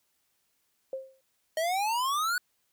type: tone with exponential decay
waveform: sine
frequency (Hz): 530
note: C5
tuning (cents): +22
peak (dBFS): -29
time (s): 0.93-1.21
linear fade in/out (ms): 2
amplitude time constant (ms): 60
type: exponential sweep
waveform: square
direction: up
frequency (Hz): 622.3 to 1496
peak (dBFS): -27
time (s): 1.57-2.38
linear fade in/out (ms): 2
effects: white hiss -74 dBFS RMS until 2.72 s